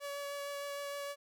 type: tone with vibrato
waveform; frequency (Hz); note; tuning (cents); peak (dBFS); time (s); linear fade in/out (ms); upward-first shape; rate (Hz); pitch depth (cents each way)
sawtooth; 568; C#5; +42; -35; 0-1.16; 50; triangle; 6.5; 12
effects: none